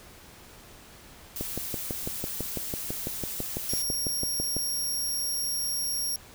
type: noise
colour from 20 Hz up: blue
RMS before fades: -35 dBFS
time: 1.36-3.82 s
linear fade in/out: 0 ms
type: click train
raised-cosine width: 2 ms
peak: -18 dBFS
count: 20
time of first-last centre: 1.41-4.566 s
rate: 6.02 Hz
type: tone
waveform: 15% pulse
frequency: 5588 Hz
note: F8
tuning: in tune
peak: -22 dBFS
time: 3.69-6.16 s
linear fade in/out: 2 ms
effects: pink hiss -50 dBFS RMS until 6.34 s